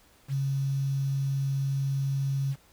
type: tone with quantisation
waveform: sine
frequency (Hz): 137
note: C#3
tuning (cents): -20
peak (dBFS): -25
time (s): 0.28-2.56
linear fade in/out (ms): 50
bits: 8
effects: pink hiss -60 dBFS RMS until 2.72 s